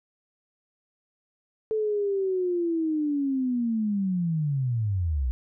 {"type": "linear sweep", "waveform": "sine", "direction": "down", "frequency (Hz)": [440, 58.27], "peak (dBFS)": -23, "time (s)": [1.71, 5.31], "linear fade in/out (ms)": 0, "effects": []}